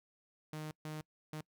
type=tone bursts at uneven times; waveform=sawtooth; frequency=154.2 Hz; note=D#3; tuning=15 cents flat; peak=-37 dBFS; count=3; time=0.53-0.71 / 0.85-1.01 / 1.33-1.41 s; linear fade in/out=2 ms; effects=noise-tail reverb RT60 0.1 s tail -24 dB re dry